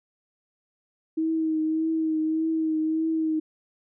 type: tone with vibrato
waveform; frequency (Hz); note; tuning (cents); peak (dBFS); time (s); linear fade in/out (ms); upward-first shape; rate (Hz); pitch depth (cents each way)
sine; 317.8; D#4; +37; -22; 1.17-3.4; 10; triangle; 1.7; 31
effects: none